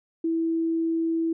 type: tone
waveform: sine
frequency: 328.3 Hz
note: E4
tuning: 7 cents flat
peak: -22 dBFS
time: 0.24-1.33 s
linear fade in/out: 5 ms
effects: none